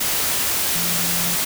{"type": "tone in noise", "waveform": "sine", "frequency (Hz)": 172.3, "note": "F3", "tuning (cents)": -23, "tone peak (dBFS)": -29, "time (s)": [0.75, 1.36], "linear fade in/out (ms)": 10, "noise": "white", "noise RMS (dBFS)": -21, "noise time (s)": [0, 1.45], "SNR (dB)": -11, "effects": []}